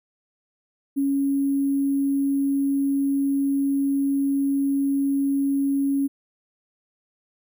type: tone with sample-and-hold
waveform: sine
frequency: 277.2 Hz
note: C#4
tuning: in tune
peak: -19 dBFS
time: 0.96-6.08 s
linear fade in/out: 20 ms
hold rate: 11025 Hz
effects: none